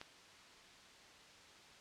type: click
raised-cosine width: 0.2 ms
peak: -29 dBFS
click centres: 0.014 s
effects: white hiss -59 dBFS RMS until 1.8 s + low-pass 5000 Hz 12 dB/octave